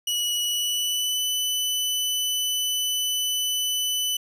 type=tone with pitch glide; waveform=sawtooth; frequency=2928 to 3000 Hz; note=F#7 to F#7; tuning=-19 to +23 cents; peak=-20 dBFS; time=0.07-4.17 s; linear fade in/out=5 ms; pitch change=+42 cents; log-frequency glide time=0.43-1.21 s; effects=none